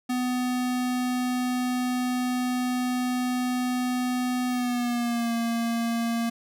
square tone with pitch glide, 250 to 231.9 Hz, B3 to A#3, +21 to -9 cents, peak -25 dBFS, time 0.09-6.3 s, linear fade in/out 10 ms, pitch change -130 cents, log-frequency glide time 4.49-5.33 s, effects none

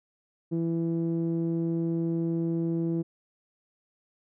sawtooth tone with low-pass filter, 166.2 Hz, E3, 15 cents sharp, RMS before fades -28 dBFS, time 0.51-3.03 s, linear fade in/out 20 ms, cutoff 340 Hz, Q 2.5, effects none

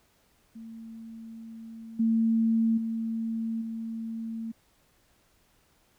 sine tone with level steps, 225.8 Hz, A3, 45 cents sharp, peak -40 / -21 / -28 / -32 dBFS, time 0.55-4.52 s, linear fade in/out 10 ms, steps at 1.99 / 2.77 / 3.61 s, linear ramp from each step 10 ms, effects pink hiss -66 dBFS RMS until 5.98 s

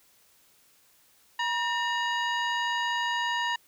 harmonic tone with a mistuned harmonic, 957 Hz, A#5, 45 cents sharp, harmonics 1 / 2 / 3 / 4 / 5 / 7, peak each -29 / -30 / -34 / -41 / -45 / -47 dBFS, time 1.39-3.56 s, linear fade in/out 5 ms, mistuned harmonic 2, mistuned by -89 cents, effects white hiss -62 dBFS RMS until 3.67 s

